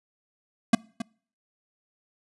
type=tone with echo; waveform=square; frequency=228.8 Hz; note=A#3; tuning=32 cents flat; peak=-14 dBFS; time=0.73-0.75 s; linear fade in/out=5 ms; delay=270 ms; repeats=1; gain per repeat=-14 dB; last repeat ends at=1.02 s; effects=noise-tail reverb RT60 0.5 s tail -26 dB re dry + resampled to 24000 Hz